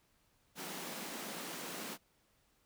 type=high-pass noise; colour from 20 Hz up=pink; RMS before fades=-44 dBFS; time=0.55-1.98 s; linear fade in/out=50 ms; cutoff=170 Hz; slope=48 dB/octave; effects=pink hiss -73 dBFS RMS until 2.65 s